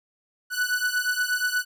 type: beating tone pair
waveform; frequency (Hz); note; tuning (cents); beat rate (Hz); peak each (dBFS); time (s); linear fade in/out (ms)
45% pulse; 1480 / 1488.4; F#6 / F#6; 0 / +10; 8.4; -26; 0.5-1.65; 50
effects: none